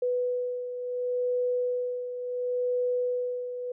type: beating tone pair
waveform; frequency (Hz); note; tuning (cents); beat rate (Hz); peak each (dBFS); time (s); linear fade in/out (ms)
sine; 494.7 / 495.41; B4 / B4; +3 / +5; 0.71; -27 / -34; 0.02-3.72; 5
effects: none